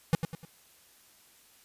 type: tone with echo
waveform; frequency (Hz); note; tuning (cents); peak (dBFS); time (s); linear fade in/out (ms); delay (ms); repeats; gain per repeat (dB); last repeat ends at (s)
square; 164.81; E3; 0; -21; 0.13-0.15; 0; 100; 3; -8; 0.45
effects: white hiss -60 dBFS RMS until 1.64 s + resampled to 32000 Hz